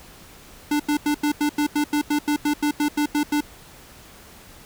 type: tone bursts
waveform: square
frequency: 295.3 Hz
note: D4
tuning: 10 cents sharp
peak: -19 dBFS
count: 16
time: 0.71-3.407 s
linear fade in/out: 5 ms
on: 87 ms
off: 87 ms
effects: pink hiss -46 dBFS RMS until 4.65 s